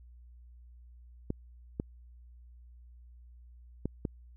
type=clicks; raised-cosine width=3 ms; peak=-19 dBFS; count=4; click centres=1.304 / 1.799 / 3.856 / 4.052 s; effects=added 60 Hz sine -51 dBFS peak until 4.36 s